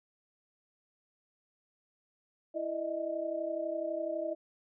sine tone cluster, 331.7 / 607 / 639 Hz, E4 / D#5 / D#5, +11 / -43 / +46 cents, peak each -39 / -35 / -37 dBFS, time 2.54-4.35 s, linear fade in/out 20 ms, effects none

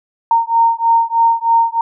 sine beating tone pair, 919 / 922.2 Hz, A#5 / A#5, -25 / -19 cents, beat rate 3.2 Hz, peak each -13 dBFS, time 0.31-1.81 s, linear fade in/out 2 ms, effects none

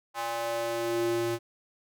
square tone with high-pass filter sweep, 116.54 Hz, A#2, in tune, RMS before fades -30 dBFS, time 0.14-1.39 s, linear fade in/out 50 ms, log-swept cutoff 870 to 240 Hz, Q 2.7, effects none

